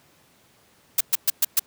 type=noise bursts; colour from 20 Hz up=blue; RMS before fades=-18 dBFS; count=5; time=0.98-1.595 s; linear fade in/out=5 ms; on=27 ms; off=120 ms; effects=pink hiss -58 dBFS RMS until 1.66 s + high-pass 100 Hz 12 dB/octave